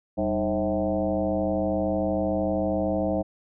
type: tone with frequency modulation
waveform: sine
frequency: 420 Hz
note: G#4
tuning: 19 cents sharp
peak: -22 dBFS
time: 0.17-3.23 s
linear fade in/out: 20 ms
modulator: 113 Hz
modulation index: 2.6
effects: none